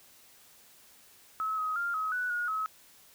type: tone with pitch steps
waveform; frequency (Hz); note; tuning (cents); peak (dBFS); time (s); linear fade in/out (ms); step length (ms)
sine; 1290 / 1263 / 1397 / 1274 / 1483 / 1441 / 1284; E6 / D#6 / F6 / D#6 / F#6 / F#6 / E6; -38 / +26 / 0 / +41 / +4 / -46 / -46; -29; 1.4-2.66; 0; 180
effects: white hiss -58 dBFS RMS until 3.14 s